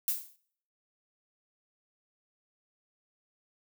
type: noise with exponential decay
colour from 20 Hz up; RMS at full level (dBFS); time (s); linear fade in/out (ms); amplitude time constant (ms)
violet; -26; 0.08-0.36; 1; 59
effects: noise-tail reverb RT60 0.6 s tail -21 dB re dry